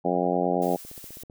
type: harmonic tone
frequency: 89 Hz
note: F2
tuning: 33 cents sharp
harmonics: 2 / 3 / 4 / 5 / 6 / 7 / 8 / 9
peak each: -30 / -30 / -30 / -30 / -30 / -30 / -30 / -30 dBFS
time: 0.04-0.77 s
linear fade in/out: 20 ms
type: noise with tremolo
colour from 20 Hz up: blue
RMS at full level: -42 dBFS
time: 0.62-1.23 s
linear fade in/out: 0 ms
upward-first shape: sine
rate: 12 Hz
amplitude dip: 30%
type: click train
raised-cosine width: 2 ms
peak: -32 dBFS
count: 8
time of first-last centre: 0.85-1.299 s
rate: 15.6 Hz
effects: none